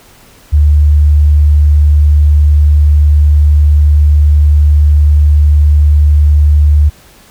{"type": "tone", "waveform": "sine", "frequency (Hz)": 74.1, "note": "D2", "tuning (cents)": 16, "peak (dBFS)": -3, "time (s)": [0.52, 6.9], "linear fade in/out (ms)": 20, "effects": ["pink hiss -41 dBFS RMS until 7.3 s"]}